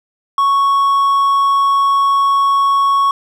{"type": "tone", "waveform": "triangle", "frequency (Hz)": 1108.7, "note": "C#6", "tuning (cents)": 0, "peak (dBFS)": -8, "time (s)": [0.38, 3.11], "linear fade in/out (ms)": 2, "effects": []}